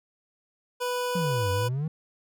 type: tone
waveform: 25% pulse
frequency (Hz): 493.9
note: B4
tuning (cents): 0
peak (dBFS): -23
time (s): 0.8-1.69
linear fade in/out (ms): 20
type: exponential two-way sweep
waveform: triangle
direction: down then up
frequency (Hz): 186.4 to 91.9 to 163.6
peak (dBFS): -24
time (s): 1.15-1.88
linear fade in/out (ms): 5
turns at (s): 1.51
effects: none